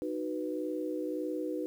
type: chord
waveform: sine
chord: B major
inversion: first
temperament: just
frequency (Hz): 308.7 / 370.4 / 493.9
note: D#4 / F#4 / B4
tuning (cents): -14 / +2 / 0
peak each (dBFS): -35 / -38 / -37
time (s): 0.02-1.66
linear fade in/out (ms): 0
effects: 10-bit